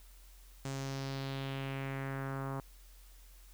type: tone with low-pass filter sweep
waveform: sawtooth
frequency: 135.8 Hz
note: C#3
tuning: 35 cents flat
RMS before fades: -39 dBFS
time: 0.65-2.6 s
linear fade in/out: 2 ms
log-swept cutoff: 7600 to 1100 Hz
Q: 2.4
effects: added 44 Hz sine -54 dBFS peak until 3.53 s + white hiss -63 dBFS RMS until 3.53 s